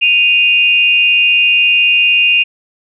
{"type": "tone pair together", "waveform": "sine", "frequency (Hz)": [2489, 2794], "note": ["D#7", "F7"], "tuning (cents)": [0, 0], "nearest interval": "major second", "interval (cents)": 200, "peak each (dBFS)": -10, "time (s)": [0.01, 2.44], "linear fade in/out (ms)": 20, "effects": []}